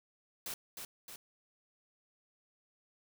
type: noise with echo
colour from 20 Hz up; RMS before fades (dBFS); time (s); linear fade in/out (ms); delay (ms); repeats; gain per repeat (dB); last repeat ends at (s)
white; -41; 0.46-0.54; 2; 310; 2; -4; 1.16
effects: none